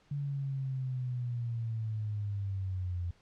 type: linear sweep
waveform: sine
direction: down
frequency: 144 to 86.1 Hz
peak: -32 dBFS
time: 0.11-3.11 s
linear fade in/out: 5 ms
effects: pink hiss -66 dBFS RMS until 3.21 s + low-pass 5000 Hz 12 dB/octave